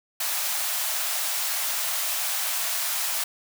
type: high-pass noise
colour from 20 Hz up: white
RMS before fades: -27 dBFS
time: 0.2-3.24 s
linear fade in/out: 5 ms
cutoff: 590 Hz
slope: 96 dB/octave
effects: none